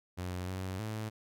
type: tone with pitch steps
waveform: sawtooth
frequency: 90.5 / 93.8 / 108.8 Hz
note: F#2 / F#2 / A2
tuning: -38 / +24 / -19 cents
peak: -32 dBFS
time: 0.17-1.1 s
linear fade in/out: 20 ms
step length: 310 ms
effects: none